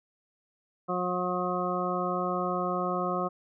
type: harmonic tone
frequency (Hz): 180.2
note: F#3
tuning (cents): -45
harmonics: 1 / 2 / 3 / 4 / 6 / 7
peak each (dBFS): -34 / -34 / -34 / -34 / -34 / -34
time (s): 0.88-3.29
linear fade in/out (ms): 20
effects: none

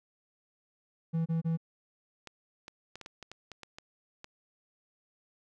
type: tone bursts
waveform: triangle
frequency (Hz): 163.9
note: E3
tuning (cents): -10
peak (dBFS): -25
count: 3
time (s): 1.13-1.574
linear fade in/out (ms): 20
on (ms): 130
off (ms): 27
type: clicks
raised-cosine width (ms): 0.2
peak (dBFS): -27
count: 11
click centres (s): 2.273 / 2.681 / 2.956 / 3.013 / 3.061 / 3.227 / 3.316 / 3.517 / 3.633 / 3.785 / 4.244
effects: none

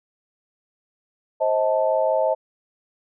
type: chord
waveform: sine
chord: A diminished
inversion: first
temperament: just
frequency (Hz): 528 / 633.6 / 880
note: C5 / Eb5 / A5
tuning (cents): +16 / +31 / 0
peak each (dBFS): -22 / -20 / -25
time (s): 1.4-2.35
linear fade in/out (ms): 20
effects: none

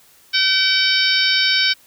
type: harmonic tone with a mistuned harmonic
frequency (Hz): 765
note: G5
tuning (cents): -42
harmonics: 2 / 3 / 4 / 5 / 6 / 7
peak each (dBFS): -21 / -21 / -21 / -21 / -21 / -21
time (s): 0.33-1.74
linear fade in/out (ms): 20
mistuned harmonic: 5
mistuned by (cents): -20
effects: white hiss -51 dBFS RMS until 1.86 s

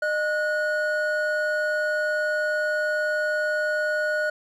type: tone pair together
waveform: triangle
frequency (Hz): 610 / 1458.8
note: D#5 / F#6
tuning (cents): -34 / -25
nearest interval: octave + minor third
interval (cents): 1509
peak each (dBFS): -23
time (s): 0.02-4.3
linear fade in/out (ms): 5
effects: none

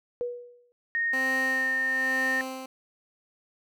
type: tone with exponential decay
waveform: sine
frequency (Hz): 485.4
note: B4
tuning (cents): -30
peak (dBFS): -25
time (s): 0.21-0.72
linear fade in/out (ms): 0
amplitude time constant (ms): 110
type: tone with pitch glide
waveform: sine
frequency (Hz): 1853 to 1826.4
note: A#6 to A#6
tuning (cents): -11 to -36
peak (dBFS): -24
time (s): 0.95-2.41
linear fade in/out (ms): 0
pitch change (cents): -25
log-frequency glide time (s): 1.4-1.7
type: tone with tremolo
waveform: 15% pulse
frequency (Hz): 261.6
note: C4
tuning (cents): 0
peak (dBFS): -24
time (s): 1.13-2.66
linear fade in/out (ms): 5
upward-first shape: sine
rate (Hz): 1.1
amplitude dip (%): 60
effects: none

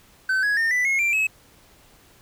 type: tone with pitch steps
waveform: triangle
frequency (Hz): 1531 / 1669.6 / 1820.7 / 1985.5 / 2165 / 2361 / 2575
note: G6 / G#6 / A#6 / B6 / C#7 / D7 / E7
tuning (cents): -41 / +9 / -41 / +9 / -41 / +9 / -41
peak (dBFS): -17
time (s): 0.29-1.27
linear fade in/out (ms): 5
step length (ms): 140
effects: pink hiss -54 dBFS RMS until 2.21 s

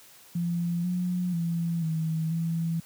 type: tone with pitch steps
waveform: sine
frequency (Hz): 171.9 / 179.4 / 168.3 / 160.3 / 165.4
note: F3 / F3 / E3 / E3 / E3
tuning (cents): -27 / +47 / +36 / -48 / +6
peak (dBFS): -25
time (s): 0.35-2.8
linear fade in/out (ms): 5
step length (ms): 490
effects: white hiss -53 dBFS RMS until 2.85 s + high-pass 80 Hz 12 dB/octave

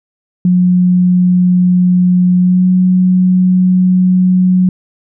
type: tone with pitch glide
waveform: sine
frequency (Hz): 180.3 to 183.45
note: F#3 to F#3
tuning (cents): -45 to -15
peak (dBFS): -6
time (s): 0.45-4.69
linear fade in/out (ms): 2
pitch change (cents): +30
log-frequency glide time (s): 2.39-2.66
effects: none

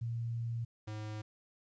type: tone pair in turn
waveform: sine / square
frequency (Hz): 116.54 / 107.16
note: A#2 / A2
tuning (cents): 0 / -45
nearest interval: minor second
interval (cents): 145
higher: first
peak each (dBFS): -34 / -40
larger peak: first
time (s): 0.01-0.65 / 0.87-1.22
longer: first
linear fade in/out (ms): 10
effects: resampled to 16000 Hz + 12-bit

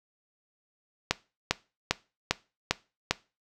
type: click train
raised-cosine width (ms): 0.2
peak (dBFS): -5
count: 6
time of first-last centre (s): 1.11-3.11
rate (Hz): 2.5
effects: noise-tail reverb RT60 0.3 s tail -19 dB re dry

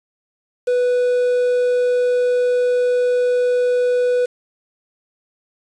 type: tone with quantisation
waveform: triangle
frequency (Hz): 493.9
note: B4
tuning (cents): 0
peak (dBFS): -12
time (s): 0.67-4.26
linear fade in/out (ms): 10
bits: 6
effects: resampled to 22050 Hz

